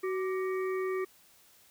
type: harmonic tone with a mistuned harmonic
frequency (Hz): 375.2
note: F#4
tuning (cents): +24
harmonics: 1 / 3 / 5 / 6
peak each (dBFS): -30 / -40 / -44 / -46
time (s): 0.03-1.05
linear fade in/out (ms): 10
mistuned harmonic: 3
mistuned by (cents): +74
effects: white hiss -61 dBFS RMS until 1.7 s